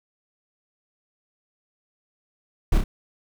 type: noise with echo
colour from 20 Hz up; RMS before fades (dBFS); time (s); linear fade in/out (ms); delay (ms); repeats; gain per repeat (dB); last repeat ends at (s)
brown; -17; 2.72-2.78; 5; 30; 2; -4; 2.84
effects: none